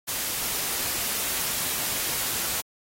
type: noise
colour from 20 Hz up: white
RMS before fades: -28 dBFS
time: 0.07-2.62 s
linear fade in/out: 20 ms
effects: AAC 48 kbps